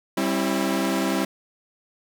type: chord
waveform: sawtooth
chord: C major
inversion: second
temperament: equal with one note detuned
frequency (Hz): 196 / 268.5 / 329.6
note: G3 / C4 / E4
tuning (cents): 0 / +45 / 0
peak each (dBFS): -22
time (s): 0.17-1.25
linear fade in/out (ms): 5
effects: none